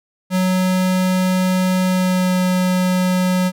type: tone with pitch glide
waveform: square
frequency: 184.9 to 183.2 Hz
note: F#3 to F#3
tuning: -1 to -17 cents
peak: -15 dBFS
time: 0.3-3.52 s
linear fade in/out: 50 ms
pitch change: -16 cents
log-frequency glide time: 1.85-2.34 s
effects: none